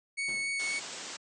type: tone with vibrato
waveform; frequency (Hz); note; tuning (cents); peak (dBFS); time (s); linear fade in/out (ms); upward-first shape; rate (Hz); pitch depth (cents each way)
40% pulse; 2217; C#7; 0; -30; 0.17-0.8; 20; triangle; 3.7; 11
type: noise with exponential decay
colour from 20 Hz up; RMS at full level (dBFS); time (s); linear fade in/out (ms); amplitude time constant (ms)
brown; -37; 0.28-0.79; 5; 110
type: low-pass noise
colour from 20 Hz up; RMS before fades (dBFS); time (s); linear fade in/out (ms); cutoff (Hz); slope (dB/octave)
white; -42; 0.59-1.17; 10; 8100; 96
effects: high-pass 200 Hz 12 dB/octave + resampled to 24000 Hz